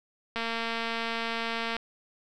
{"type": "click train", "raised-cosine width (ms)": 0.3, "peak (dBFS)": -16, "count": 323, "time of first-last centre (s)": [0.36, 1.766], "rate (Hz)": 229, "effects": []}